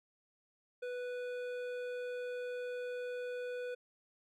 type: tone with hard clipping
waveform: triangle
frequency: 493.9 Hz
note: B4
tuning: in tune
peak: -40 dBFS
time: 0.82-3.75 s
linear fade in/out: 10 ms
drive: 15 dB
effects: none